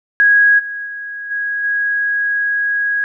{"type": "tone with level steps", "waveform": "sine", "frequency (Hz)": 1653, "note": "G#6", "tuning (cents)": -9, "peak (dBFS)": [-7, -22, -24, -17, -14], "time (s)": [0.2, 3.04], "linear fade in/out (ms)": 0, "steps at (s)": [0.58, 0.85, 1.3, 1.63], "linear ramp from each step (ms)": 20, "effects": []}